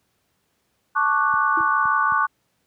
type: chord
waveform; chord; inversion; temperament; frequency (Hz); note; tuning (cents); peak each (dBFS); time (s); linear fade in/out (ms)
sine; D major seventh; second; equal; 880 / 1108.7 / 1174.7 / 1480; A5 / C#6 / D6 / F#6; 0 / 0 / 0 / 0; -26 / -21 / -22 / -22; 0.95-2.27; 20
type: clicks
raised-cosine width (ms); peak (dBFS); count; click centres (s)
5; -28; 4; 1.339 / 1.606 / 1.855 / 2.122
type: tone with exponential decay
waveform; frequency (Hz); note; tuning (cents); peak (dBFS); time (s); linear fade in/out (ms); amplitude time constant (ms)
triangle; 329.6; E4; 0; -24; 1.57-1.73; 5; 34
effects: pink hiss -69 dBFS RMS until 2.66 s + high-pass 80 Hz 12 dB/octave